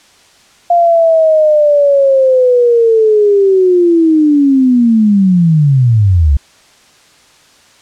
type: linear sweep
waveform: sine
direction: down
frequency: 698.5 to 65.41 Hz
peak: -5 dBFS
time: 0.7-6.37 s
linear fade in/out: 5 ms
effects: white hiss -45 dBFS RMS until 7.81 s + low-pass 7000 Hz 12 dB/octave